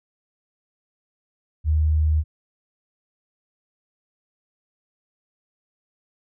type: tone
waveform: sine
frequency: 77.3 Hz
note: D#2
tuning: 11 cents flat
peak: -16 dBFS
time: 1.64-2.24 s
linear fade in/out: 50 ms
effects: none